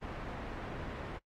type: low-pass noise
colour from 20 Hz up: pink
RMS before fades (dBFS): -42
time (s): 0.01-1.19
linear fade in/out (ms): 20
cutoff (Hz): 1700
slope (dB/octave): 12
effects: noise-tail reverb RT60 0.1 s tail -21 dB re dry + AAC 48 kbps